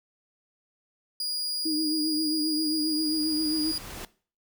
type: tone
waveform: 40% pulse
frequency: 4872 Hz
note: D#8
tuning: 37 cents flat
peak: -27 dBFS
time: 1.2-3.78 s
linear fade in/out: 2 ms
type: tone with vibrato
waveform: sine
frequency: 310 Hz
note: D#4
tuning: 6 cents flat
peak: -26 dBFS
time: 1.65-3.72 s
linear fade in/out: 10 ms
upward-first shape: triangle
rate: 7.5 Hz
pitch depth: 69 cents each way
type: noise with exponential growth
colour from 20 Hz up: pink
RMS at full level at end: -38 dBFS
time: 1.75-4.05 s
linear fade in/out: 2 ms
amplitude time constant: 500 ms
effects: noise-tail reverb RT60 0.4 s tail -19 dB re dry